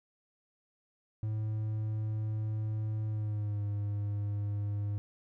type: tone with pitch glide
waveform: triangle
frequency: 108.2 to 102.6 Hz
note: A2 to G#2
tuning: -29 to -21 cents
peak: -29 dBFS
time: 1.23-4.98 s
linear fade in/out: 0 ms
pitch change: -92 cents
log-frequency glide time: 3.07-3.63 s
effects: none